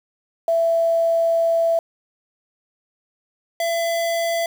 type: tone pair in turn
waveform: sine / square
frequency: 665 / 672.3 Hz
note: E5 / E5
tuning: +15 / +34 cents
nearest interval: unison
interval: 19 cents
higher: second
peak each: -15 / -20 dBFS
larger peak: first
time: 0.48-1.79 / 3.6-4.46 s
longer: first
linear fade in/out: 2 ms
effects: 7-bit